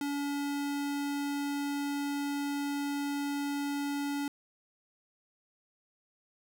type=tone; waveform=square; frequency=285 Hz; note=C#4; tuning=48 cents sharp; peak=-32 dBFS; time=0.01-4.28 s; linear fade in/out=2 ms; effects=none